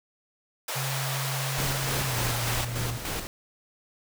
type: high-pass noise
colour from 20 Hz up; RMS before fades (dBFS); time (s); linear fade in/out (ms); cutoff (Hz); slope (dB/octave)
pink; -32; 0.68-2.65; 5; 530; 24
type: tone with pitch glide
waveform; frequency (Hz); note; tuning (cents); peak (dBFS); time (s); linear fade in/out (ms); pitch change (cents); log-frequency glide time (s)
sine; 134.1 to 118.78; C3 to A#2; +43 to +33; -30; 0.75-2.98; 20; -210; 2.04-2.19
type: noise with tremolo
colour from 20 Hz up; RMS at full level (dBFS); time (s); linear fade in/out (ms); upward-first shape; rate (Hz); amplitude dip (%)
pink; -31; 1.58-3.27; 0; square; 3.4; 50
effects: none